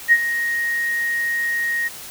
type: tone with ADSR envelope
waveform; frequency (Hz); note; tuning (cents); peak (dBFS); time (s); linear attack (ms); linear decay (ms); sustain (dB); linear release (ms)
sine; 1873; A#6; +8; -7; 0.08-1.89; 41; 49; -12; 21
effects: white hiss -36 dBFS RMS until 2.1 s